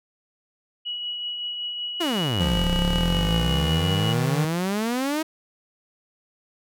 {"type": "tone with tremolo", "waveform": "sine", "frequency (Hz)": 2922, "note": "F#7", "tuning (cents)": -22, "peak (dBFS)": -26, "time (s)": [0.85, 4.14], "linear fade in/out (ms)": 20, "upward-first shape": "triangle", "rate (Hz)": 5.3, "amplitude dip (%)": 35}
{"type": "exponential two-way sweep", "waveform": "sawtooth", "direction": "down then up", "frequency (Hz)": [365.1, 30.72, 322], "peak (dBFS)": -19, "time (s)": [2, 5.23], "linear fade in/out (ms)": 10, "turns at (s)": 2.71}
{"type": "tone with pitch glide", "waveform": "square", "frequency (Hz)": [174.61, 158.28], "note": ["F3", "D#3"], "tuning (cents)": [0, 30], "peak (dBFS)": -24, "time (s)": [2.4, 4.45], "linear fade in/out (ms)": 5, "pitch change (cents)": -170, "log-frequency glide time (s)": [2.94, 3.92]}
{"effects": []}